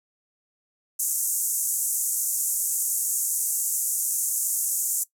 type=band-pass noise; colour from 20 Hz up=pink; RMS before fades=-26 dBFS; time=0.99-5.04 s; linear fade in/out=10 ms; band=6700 to 14000 Hz; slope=48 dB/octave; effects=noise-tail reverb RT60 0.1 s tail -19 dB re dry